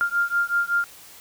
sine beating tone pair, 1396.9 / 1402.2 Hz, F6 / F6, 0 / +7 cents, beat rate 5.3 Hz, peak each -23 dBFS, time 0.01-0.84 s, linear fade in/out 0 ms, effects white hiss -46 dBFS RMS until 1.2 s

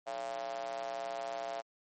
square tone with high-pass filter, 62 Hz, B1, 7 cents sharp, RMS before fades -39 dBFS, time 0.06-1.62 s, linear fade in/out 20 ms, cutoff 660 Hz, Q 6.1, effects MP3 32 kbps

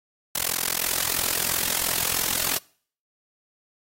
white noise with amplitude modulation, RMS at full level -21 dBFS, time 0.35-2.58 s, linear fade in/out 5 ms, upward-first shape sine, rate 43 Hz, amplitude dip 100%, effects noise-tail reverb RT60 0.5 s tail -24 dB re dry + AAC 48 kbps

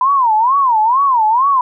sine tone with vibrato, 983 Hz, B5, 8 cents flat, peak -9 dBFS, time 0.01-1.61 s, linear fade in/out 2 ms, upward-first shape sine, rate 2.2 Hz, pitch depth 240 cents each way, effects none

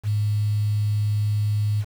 sine tone with quantisation, 104.9 Hz, G#2, 18 cents sharp, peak -19 dBFS, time 0.03-1.85 s, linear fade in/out 50 ms, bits 7, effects none

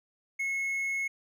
triangle tone, 2180 Hz, C#7, 29 cents flat, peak -27 dBFS, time 0.39-1.08 s, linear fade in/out 10 ms, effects none

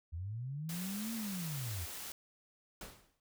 sine linear two-way sweep, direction up then down, 77.1 to 231.1 to 77.1 Hz, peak -38 dBFS, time 0.12-1.86 s, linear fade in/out 20 ms, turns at 1.14 s
white noise, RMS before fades -45 dBFS, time 0.69-2.12 s, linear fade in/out 2 ms
pink noise with exponential decay, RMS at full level -44 dBFS, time 2.81-3.2 s, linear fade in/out 2 ms, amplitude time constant 83 ms
effects none

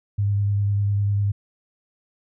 sine tone with vibrato, 101.3 Hz, G#2, 43 cents flat, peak -18 dBFS, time 0.18-1.32 s, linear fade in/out 10 ms, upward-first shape square, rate 10 Hz, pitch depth 13 cents each way, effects none

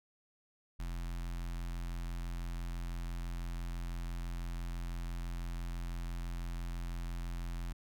square tone with notch filter, 43 Hz, F1, 26 cents flat, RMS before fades -39 dBFS, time 0.79-7.73 s, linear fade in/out 10 ms, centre 470 Hz, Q 1, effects none

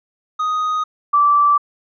triangle / sine tone pair in turn, 1247 / 1164 Hz, D#6 / D6, +3 / -16 cents, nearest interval minor second, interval 119 cents, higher first, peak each -15 / -10 dBFS, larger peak second, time 0.39-0.84 / 1.13-1.58 s, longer neither, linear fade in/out 10 ms, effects resampled to 16000 Hz

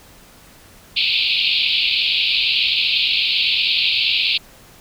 pink band-pass noise, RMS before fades -18 dBFS, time 0.96-4.38 s, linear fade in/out 10 ms, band 2400 to 4500 Hz, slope 96 dB/octave, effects pink hiss -46 dBFS RMS until 4.8 s

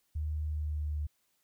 sine tone with pitch glide, 76.5 to 74.75 Hz, D#2 to D2, -29 to +31 cents, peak -31 dBFS, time 0.15-1.07 s, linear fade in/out 10 ms, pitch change -40 cents, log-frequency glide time 0.45-0.89 s, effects white hiss -75 dBFS RMS until 1.43 s

